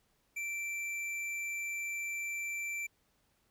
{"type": "tone with hard clipping", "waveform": "triangle", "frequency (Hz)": 2343, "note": "D7", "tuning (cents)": -5, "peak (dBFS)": -37, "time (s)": [0.36, 2.87], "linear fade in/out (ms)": 10, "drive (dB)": 13, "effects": ["pink hiss -74 dBFS RMS until 3.5 s"]}